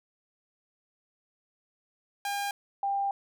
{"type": "tone pair in turn", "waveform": ["sawtooth", "sine"], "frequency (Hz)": [806, 794.9], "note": ["G5", "G5"], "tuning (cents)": [48, 24], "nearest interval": "unison", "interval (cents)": 24, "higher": "first", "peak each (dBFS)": -26, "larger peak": "neither", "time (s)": [[2.25, 2.51], [2.83, 3.11]], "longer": "second", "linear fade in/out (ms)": 2, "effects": []}